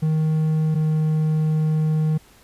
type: tone pair in turn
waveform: triangle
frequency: 156.7 / 155.8 Hz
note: D#3 / D#3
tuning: +13 / +3 cents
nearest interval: unison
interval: 10 cents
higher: first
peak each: -15 dBFS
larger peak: neither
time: 0.02-0.75 / 0.75-2.18 s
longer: second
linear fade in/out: 10 ms
effects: pink hiss -52 dBFS RMS until 2.43 s + resampled to 32000 Hz